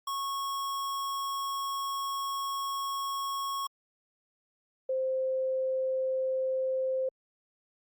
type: tone pair in turn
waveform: square / sine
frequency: 1100 / 522.6 Hz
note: C#6 / C5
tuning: -14 / -2 cents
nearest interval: octave + minor second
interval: 1288 cents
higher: first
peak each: -32 / -27 dBFS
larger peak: second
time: 0.07-3.67 / 4.89-7.09 s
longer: first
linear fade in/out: 5 ms
effects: Opus 48 kbps